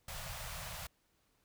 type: band-stop noise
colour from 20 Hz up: pink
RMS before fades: -44 dBFS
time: 0.08-0.87 s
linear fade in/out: 5 ms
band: 170 to 550 Hz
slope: 48 dB/octave
effects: pink hiss -75 dBFS RMS until 1.44 s

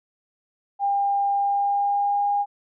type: tone with pitch glide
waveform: sine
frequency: 801 to 812.7 Hz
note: G5 to G#5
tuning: +37 to -38 cents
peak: -19 dBFS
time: 0.79-2.46 s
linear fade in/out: 50 ms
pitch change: +25 cents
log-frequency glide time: 1.33-2.27 s
effects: none

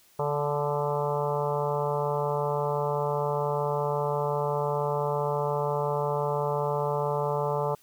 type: harmonic tone with a mistuned harmonic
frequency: 145.8 Hz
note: D3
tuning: 12 cents flat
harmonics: 1 / 3 / 4 / 5 / 6 / 7 / 8 / 9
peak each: -32 / -30 / -31 / -37 / -32 / -36 / -38 / -45 dBFS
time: 0.19-7.75 s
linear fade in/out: 5 ms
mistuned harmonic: 8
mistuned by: +23 cents
effects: white hiss -60 dBFS RMS until 7.82 s

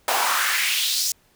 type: noise with high-pass filter sweep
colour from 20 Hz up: pink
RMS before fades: -22 dBFS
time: 0.08-1.12 s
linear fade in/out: 2 ms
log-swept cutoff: 670 to 6100 Hz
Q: 2.6
effects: pink hiss -60 dBFS RMS until 1.35 s

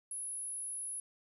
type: tone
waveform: sine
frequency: 10548 Hz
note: E9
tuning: in tune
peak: -38 dBFS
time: 0.11-1 s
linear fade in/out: 2 ms
effects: none

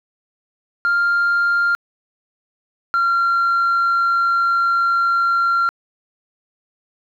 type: tone pair in turn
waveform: sine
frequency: 1396.9 / 1376.9 Hz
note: F6 / F6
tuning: 0 / -25 cents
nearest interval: unison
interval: 25 cents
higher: first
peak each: -12 / -12 dBFS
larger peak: neither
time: 0.85-1.75 / 2.94-5.69 s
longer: second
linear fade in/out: 0 ms
effects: tanh soft clip ceiling -12 dBFS + 9-bit

